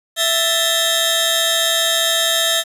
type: tone cluster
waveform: sawtooth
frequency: 662 / 1763 / 3194 / 3664 / 3799 Hz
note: E5 / A6 / G7 / A#7 / A#7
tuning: +7 / +3 / +32 / -31 / +32 cents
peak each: -18 dBFS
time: 0.16-2.64 s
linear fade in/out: 50 ms
effects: resampled to 32000 Hz + 7-bit